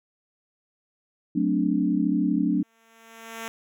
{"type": "chord", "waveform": "sine", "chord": "D dominant seventh", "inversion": "first", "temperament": "equal", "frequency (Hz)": [185, 220, 261.6, 293.7], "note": ["F#3", "A3", "C4", "D4"], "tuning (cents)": [0, 0, 0, 0], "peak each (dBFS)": [-26, -27, -27, -24], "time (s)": [1.35, 2.63], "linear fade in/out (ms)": 10}
{"type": "tone with exponential growth", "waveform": "5% pulse", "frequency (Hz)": 226.4, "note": "A3", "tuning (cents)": 50, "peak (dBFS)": -20, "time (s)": [2.51, 3.48], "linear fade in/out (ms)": 0, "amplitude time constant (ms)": 210}
{"effects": []}